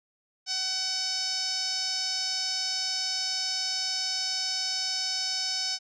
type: tone with low-pass filter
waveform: 5% pulse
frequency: 753 Hz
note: F#5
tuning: 30 cents sharp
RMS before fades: -30 dBFS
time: 0.46-5.79 s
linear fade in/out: 50 ms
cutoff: 5300 Hz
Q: 6.2
effects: none